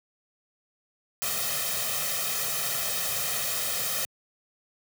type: noise with comb filter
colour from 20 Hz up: white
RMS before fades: -29 dBFS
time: 1.22-4.05 s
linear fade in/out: 0 ms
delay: 1.6 ms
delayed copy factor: +0.95
effects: high-pass 100 Hz 12 dB/octave